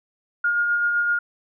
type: tone with tremolo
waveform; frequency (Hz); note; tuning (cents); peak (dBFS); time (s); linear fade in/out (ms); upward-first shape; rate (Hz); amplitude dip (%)
sine; 1422; F6; +31; -17; 0.44-1.19; 5; sine; 7.8; 30
effects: none